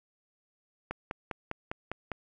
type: click train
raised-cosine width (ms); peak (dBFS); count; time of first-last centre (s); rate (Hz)
0.5; -19; 7; 0.91-2.117; 4.97
effects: none